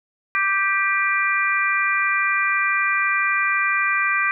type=harmonic tone with a mistuned harmonic; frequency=392 Hz; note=G4; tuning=in tune; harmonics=3 / 4 / 5 / 6; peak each=-23 / -23 / -23 / -23 dBFS; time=0.35-4.31 s; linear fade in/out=0 ms; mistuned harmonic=6; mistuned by=+22 cents; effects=none